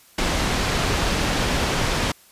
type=low-pass noise; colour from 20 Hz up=pink; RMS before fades=-22 dBFS; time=0.18-2.12 s; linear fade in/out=5 ms; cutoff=5900 Hz; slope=12 dB/octave; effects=white hiss -52 dBFS RMS until 2.31 s + resampled to 32000 Hz